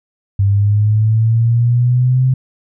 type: linear sweep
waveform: sine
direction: up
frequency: 98 to 130.81 Hz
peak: -9 dBFS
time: 0.39-2.34 s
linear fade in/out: 5 ms
effects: none